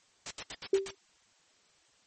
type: noise bursts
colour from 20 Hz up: white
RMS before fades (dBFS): -38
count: 6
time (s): 0.26-0.907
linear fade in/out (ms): 2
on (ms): 47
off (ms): 73
type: tone with exponential decay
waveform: sine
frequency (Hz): 389.3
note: G4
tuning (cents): -12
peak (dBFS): -19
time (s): 0.73-0.95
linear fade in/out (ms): 5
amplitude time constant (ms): 46
effects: white hiss -66 dBFS RMS until 2.06 s + MP3 32 kbps